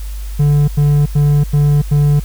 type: tone bursts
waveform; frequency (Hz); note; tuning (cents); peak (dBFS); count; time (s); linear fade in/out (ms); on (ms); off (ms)
triangle; 145.8; D3; -12; -6; 5; 0.39-2.2; 10; 290; 90
effects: added 50 Hz sine -21 dBFS peak until 2.24 s + white hiss -39 dBFS RMS until 2.24 s